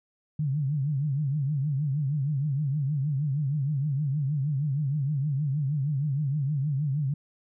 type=tone with vibrato; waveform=sine; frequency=142.9 Hz; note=D3; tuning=47 cents flat; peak=-24 dBFS; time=0.39-7.14 s; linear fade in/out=5 ms; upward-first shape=triangle; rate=6.4 Hz; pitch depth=170 cents each way; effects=none